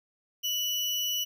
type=tone with sample-and-hold; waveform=sine; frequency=2960 Hz; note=F#7; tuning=in tune; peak=-27 dBFS; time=0.43-1.25 s; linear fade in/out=20 ms; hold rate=8820 Hz; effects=none